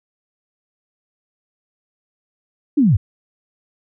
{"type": "linear sweep", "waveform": "sine", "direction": "down", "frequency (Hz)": [312.2, 77.3], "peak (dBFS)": -10, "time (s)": [2.77, 2.97], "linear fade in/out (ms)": 10, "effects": []}